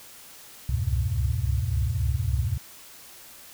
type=tone cluster; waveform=sine; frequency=67 / 70.6 / 86.9 / 102.7 / 123.9 Hz; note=C2 / C#2 / F2 / G#2 / B2; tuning=+42 / +32 / -8 / -19 / +6 cents; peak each=-29 dBFS; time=0.69-2.58 s; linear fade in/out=5 ms; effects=white hiss -47 dBFS RMS until 3.53 s